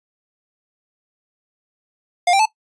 square tone with pitch steps, 708 / 785.6 / 871.7 Hz, F5 / G5 / A5, +23 / +4 / -16 cents, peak -13 dBFS, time 2.27-2.456 s, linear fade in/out 5 ms, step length 62 ms, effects noise-tail reverb RT60 0.1 s tail -18 dB re dry + resampled to 22050 Hz

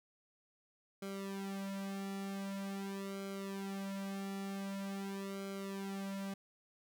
sawtooth tone with flanger, 196 Hz, G3, in tune, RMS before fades -42 dBFS, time 1.02-6.34 s, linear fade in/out 5 ms, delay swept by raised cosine 1.1 to 3.2 ms, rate 0.45 Hz, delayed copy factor -1, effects none

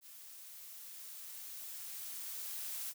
blue noise with level ramp, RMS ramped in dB -54 to -41 dBFS, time 0.01-2.94 s, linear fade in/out 50 ms, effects none

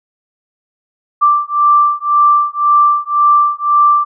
sine beating tone pair, 1174.7 / 1176.6 Hz, D6 / D6, 0 / +3 cents, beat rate 1.9 Hz, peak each -11 dBFS, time 1.21-4.05 s, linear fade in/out 20 ms, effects none

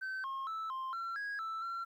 sine tone with pitch steps, 1538 / 1075 / 1314 / 1051 / 1357 / 1651 / 1322 / 1361 Hz, G6 / C6 / E6 / C6 / E6 / G#6 / E6 / F6, -33 / +47 / -6 / +7 / +50 / -11 / +5 / -45 cents, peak -34 dBFS, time 0.01-1.85 s, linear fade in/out 20 ms, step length 230 ms, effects tanh soft clip ceiling -36 dBFS + 12-bit

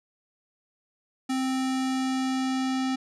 square tone with low-pass filter sweep, 261.6 Hz, C4, in tune, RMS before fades -27 dBFS, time 1.29-2.96 s, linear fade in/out 10 ms, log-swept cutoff 9000 to 5800 Hz, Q 1.1, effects none

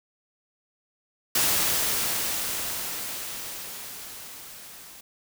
white noise with level ramp, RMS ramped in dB -22 to -46 dBFS, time 1.35-5.01 s, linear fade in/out 5 ms, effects none

